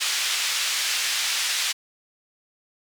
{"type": "band-pass noise", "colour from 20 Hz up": "pink", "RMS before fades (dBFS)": -25, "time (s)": [0, 1.73], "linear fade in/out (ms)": 20, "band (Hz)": [2400, 7300], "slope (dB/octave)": 12, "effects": []}